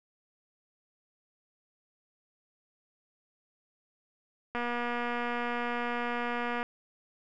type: click train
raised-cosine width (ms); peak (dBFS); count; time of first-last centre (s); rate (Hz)
0.5; -19; 500; 4.55-6.629; 240
effects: none